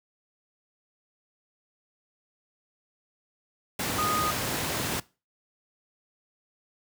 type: tone in noise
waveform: sine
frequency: 1238 Hz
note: D#6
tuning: 9 cents flat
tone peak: -26 dBFS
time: 3.98-4.31 s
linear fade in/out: 5 ms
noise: pink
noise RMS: -29 dBFS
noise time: 3.79-5 s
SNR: 0 dB
effects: noise-tail reverb RT60 0.3 s tail -21 dB re dry + high-pass 100 Hz 12 dB/octave